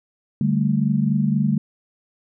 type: chord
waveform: sine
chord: D suspended fourth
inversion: none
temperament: equal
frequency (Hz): 146.83 / 196 / 220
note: D3 / G3 / A3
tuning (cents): 0 / 0 / 0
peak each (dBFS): -21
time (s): 0.41-1.58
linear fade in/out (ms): 2
effects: none